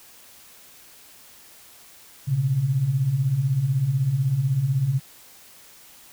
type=beating tone pair; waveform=sine; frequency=121 / 137 Hz; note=B2 / C#3; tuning=-35 / -20 cents; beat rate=16 Hz; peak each=-26 / -20 dBFS; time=2.27-5 s; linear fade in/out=20 ms; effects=white hiss -49 dBFS RMS until 6.12 s